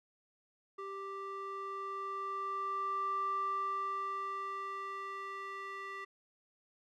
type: tone with band-pass filter sweep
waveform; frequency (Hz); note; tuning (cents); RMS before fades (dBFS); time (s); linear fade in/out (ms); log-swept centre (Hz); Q
square; 392; G4; 0; -39; 0.78-6.05; 10; 890 to 1600; 6.2
effects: none